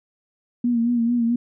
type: tone with vibrato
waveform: sine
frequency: 236.5 Hz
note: A#3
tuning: 25 cents sharp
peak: -17 dBFS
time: 0.64-1.36 s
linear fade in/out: 5 ms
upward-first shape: sine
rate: 4.5 Hz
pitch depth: 49 cents each way
effects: none